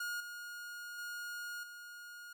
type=tone with level steps; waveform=45% pulse; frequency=1432 Hz; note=F6; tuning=43 cents sharp; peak=-37 / -44 / -41 / -48 dBFS; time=0-2.33 s; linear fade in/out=5 ms; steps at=0.2 / 0.98 / 1.63 s; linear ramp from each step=5 ms; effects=none